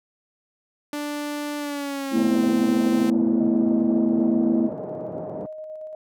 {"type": "tone with pitch glide", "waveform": "sawtooth", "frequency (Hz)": [293.7, 260.1], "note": ["D4", "C4"], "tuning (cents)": [0, -10], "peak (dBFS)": -23, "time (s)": [0.93, 3.1], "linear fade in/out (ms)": 2, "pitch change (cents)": -210, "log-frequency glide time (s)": [1.58, 2.41]}
{"type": "chord", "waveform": "sine", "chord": "A suspended second", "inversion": "none", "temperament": "just", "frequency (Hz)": [220, 247.5, 330], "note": ["A3", "B3", "E4"], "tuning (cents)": [0, 4, 2], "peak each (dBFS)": -22, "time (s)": [2.11, 4.7], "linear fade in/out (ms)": 50}
{"type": "band-pass noise", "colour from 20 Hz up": "white", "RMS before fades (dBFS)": -34, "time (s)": [2.16, 5.46], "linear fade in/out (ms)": 0, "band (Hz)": [120, 630], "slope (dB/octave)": 24}
{"type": "tone with tremolo", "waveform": "sine", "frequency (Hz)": 622.3, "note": "D#5", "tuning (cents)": 0, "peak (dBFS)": -32, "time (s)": [3.4, 5.95], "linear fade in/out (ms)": 2, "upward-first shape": "square", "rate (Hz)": 8.7, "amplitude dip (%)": 25}
{"effects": []}